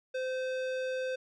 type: tone with low-pass filter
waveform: square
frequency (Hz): 516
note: C5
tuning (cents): -24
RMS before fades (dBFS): -34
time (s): 0.14-1.16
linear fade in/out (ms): 10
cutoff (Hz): 4100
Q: 0.66
effects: none